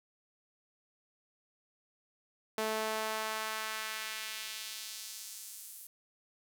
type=tone with high-pass filter sweep; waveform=sawtooth; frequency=218.4 Hz; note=A3; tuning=13 cents flat; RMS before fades=-39 dBFS; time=2.58-5.87 s; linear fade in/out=2 ms; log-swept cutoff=450 to 11000 Hz; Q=1; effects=none